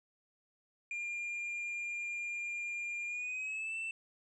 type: tone with pitch glide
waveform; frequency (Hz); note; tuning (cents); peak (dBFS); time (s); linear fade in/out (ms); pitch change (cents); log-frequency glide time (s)
triangle; 2403 to 2666; D7 to E7; +39 to +19; -35; 0.91-3.91; 2; +180; 3.06-3.76
effects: resampled to 24000 Hz